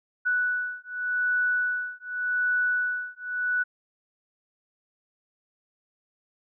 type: beating tone pair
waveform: sine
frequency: 1480 / 1480.86 Hz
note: F#6 / F#6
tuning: 0 / +1 cents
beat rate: 0.86 Hz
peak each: -27 dBFS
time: 0.25-3.64 s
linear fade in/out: 20 ms
effects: none